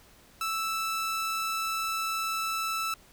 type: tone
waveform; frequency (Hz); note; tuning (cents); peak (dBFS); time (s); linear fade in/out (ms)
sawtooth; 1318.5; E6; 0; -25; 0.41-2.94; 2
effects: pink hiss -57 dBFS RMS until 3.12 s